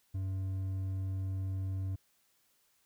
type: tone with hard clipping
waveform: triangle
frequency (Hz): 95.3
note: G2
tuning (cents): -48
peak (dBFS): -34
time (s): 0.14-1.96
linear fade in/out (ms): 10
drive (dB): 7
effects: white hiss -72 dBFS RMS until 2.85 s